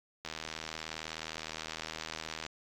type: click train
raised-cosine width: 0.2 ms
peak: -21 dBFS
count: 177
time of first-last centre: 0.25-2.464 s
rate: 79.5 Hz
effects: AAC 64 kbps